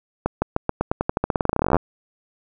accelerating click train, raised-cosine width 1 ms, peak -5 dBFS, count 28, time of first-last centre 0.26-1.767 s, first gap 160 ms, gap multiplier 0.9, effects none

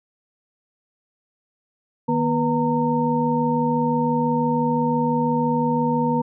sine tone cluster, 155.8 / 241.7 / 488.8 / 918 Hz, D#3 / B3 / B4 / A#5, +3 / -37 / -18 / -27 cents, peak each -26 / -21 / -25 / -23 dBFS, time 2.08-6.22 s, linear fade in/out 10 ms, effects none

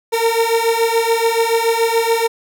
30% pulse beating tone pair, 454.5 / 461.5 Hz, A#4 / A#4, -44 / -17 cents, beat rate 7 Hz, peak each -14 dBFS, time 0.12-2.28 s, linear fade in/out 20 ms, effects none

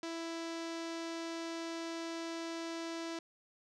sawtooth tone with low-pass filter, 331.2 Hz, E4, 8 cents sharp, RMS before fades -41 dBFS, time 0.03-3.19 s, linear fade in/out 2 ms, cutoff 5700 Hz, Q 1.6, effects none

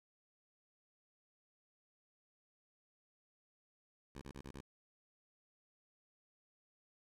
10% pulse tone bursts, 68.5 Hz, C#2, 20 cents flat, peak -39 dBFS, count 5, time 4.15-4.607 s, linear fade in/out 5 ms, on 65 ms, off 33 ms, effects low-pass 11000 Hz 12 dB/octave + 11-bit

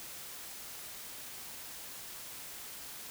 silence, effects white hiss -46 dBFS RMS until 3.1 s

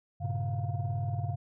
sine tone cluster, 99.8 / 118 / 138.1 / 701 Hz, G2 / A#2 / C#3 / F5, +32 / +22 / -6 / +6 cents, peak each -32 / -34 / -34 / -40 dBFS, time 0.2-1.36 s, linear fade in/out 20 ms, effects tanh soft clip ceiling -23 dBFS

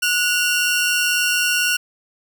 sawtooth tone pair together, 1461 / 2758 Hz, F#6 / F7, -22 / -22 cents, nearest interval major seventh, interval 1100 cents, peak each -16 dBFS, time 0.02-1.77 s, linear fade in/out 10 ms, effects none

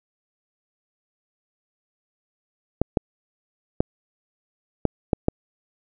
clicks, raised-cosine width 2 ms, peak -4 dBFS, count 6, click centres 2.816 / 2.972 / 3.805 / 4.853 / 5.132 / 5.284 s, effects none

